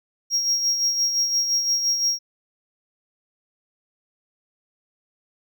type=tone with tremolo; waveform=triangle; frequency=5600 Hz; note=F8; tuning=4 cents sharp; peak=-16 dBFS; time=0.3-2.19 s; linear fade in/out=50 ms; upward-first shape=sine; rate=5.8 Hz; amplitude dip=50%; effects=none